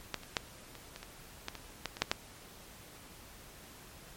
clicks, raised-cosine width 0.2 ms, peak -15 / -30 / -11 / -29 / -26 / -26 / -18 / -25 / -16 / -25 / -9 / -10 dBFS, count 12, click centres 0.143 / 0.234 / 0.368 / 0.753 / 0.961 / 1.03 / 1.484 / 1.553 / 1.857 / 1.969 / 2.02 / 2.115 s, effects pink hiss -53 dBFS RMS until 4.16 s + MP3 64 kbps

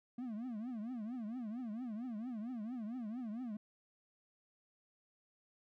triangle tone with vibrato, 231.8 Hz, A#3, 10 cents flat, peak -38 dBFS, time 0.18-3.57 s, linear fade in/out 5 ms, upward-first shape triangle, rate 4.4 Hz, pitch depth 230 cents each way, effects none

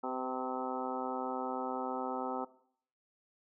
harmonic tone with a mistuned harmonic, 129.2 Hz, C3, 21 cents flat, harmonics 2 / 3 / 4 / 5 / 6 / 7 / 8 / 9 / 10, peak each -41 / -43 / -43 / -47 / -40 / -41 / -48 / -51 / -43 dBFS, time 0.03-2.45 s, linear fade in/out 10 ms, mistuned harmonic 4, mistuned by -20 cents, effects noise-tail reverb RT60 0.6 s tail -17 dB re dry

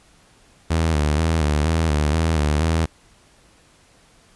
sawtooth tone with vibrato, 77.78 Hz, D#2, in tune, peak -13 dBFS, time 0.7-2.86 s, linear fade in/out 10 ms, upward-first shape square, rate 2.1 Hz, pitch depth 74 cents each way, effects pink hiss -54 dBFS RMS until 4.35 s + resampled to 24000 Hz

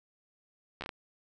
slowing click train, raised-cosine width 0.3 ms, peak -22 dBFS, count 5, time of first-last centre 0.81-0.892 s, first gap 12 ms, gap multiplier 1.37, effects none

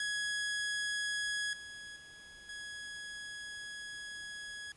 sawtooth tone with level steps, 1673 Hz, G#6, 12 cents sharp, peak -30 / -42 / -48 / -39 dBFS, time 0-4.72 s, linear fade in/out 2 ms, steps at 1.53 / 1.96 / 2.49 s, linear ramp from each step 2 ms, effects pink hiss -63 dBFS RMS until 4.76 s + resampled to 24000 Hz

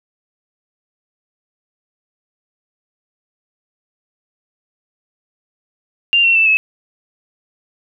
sine tone with pitch steps, 2788 / 2720 / 2653 / 2588 Hz, F7 / F7 / E7 / E7, -4 / -46 / +10 / -32 cents, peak -9 dBFS, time 6.13-6.57 s, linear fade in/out 0 ms, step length 110 ms, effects none

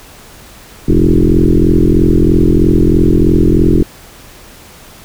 sine tone with frequency modulation, 164.81 Hz, E3, in tune, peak -5 dBFS, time 0.88-3.83 s, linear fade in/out 5 ms, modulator 43.1 Hz, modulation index 4.9, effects pink hiss -37 dBFS RMS until 5.04 s

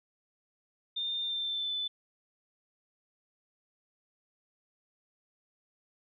sine tone with pitch glide, 3614 to 3507 Hz, A7 to A7, +46 to -6 cents, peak -31 dBFS, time 0.96-1.88 s, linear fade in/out 10 ms, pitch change -52 cents, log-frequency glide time 1.19-1.75 s, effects none

